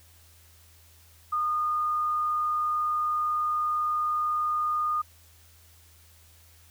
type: tone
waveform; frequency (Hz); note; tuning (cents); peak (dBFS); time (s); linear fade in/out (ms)
sine; 1223; D#6; -30; -24; 1.32-5.02; 10
effects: added 82 Hz sine -56 dBFS peak until 6.7 s + white hiss -58 dBFS RMS until 6.7 s